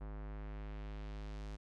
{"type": "tone with low-pass filter sweep", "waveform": "square", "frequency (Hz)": 51.8, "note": "G#1", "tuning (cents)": -4, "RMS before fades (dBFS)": -45, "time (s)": [0, 1.57], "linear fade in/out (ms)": 20, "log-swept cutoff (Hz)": [1300, 6500], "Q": 1, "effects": []}